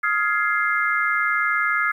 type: chord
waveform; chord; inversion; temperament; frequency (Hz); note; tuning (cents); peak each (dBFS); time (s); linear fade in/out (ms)
sine; F minor seventh; third; just; 1257.2 / 1396.9 / 1676.3 / 2095; Eb6 / F6 / Ab6 / C7; +18 / 0 / +16 / +2; -24; 0.03-1.92; 10
effects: 9-bit